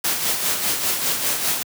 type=noise with tremolo; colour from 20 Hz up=white; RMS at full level=-20 dBFS; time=0.04-1.63 s; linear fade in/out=5 ms; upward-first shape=sine; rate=5 Hz; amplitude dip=50%; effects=high-pass 100 Hz 12 dB/octave